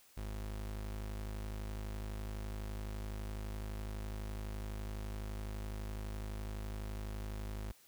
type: tone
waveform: 35% pulse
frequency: 51.91 Hz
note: G#1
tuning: in tune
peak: -38 dBFS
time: 0.17-7.72 s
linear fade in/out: 5 ms
effects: white hiss -64 dBFS RMS until 7.87 s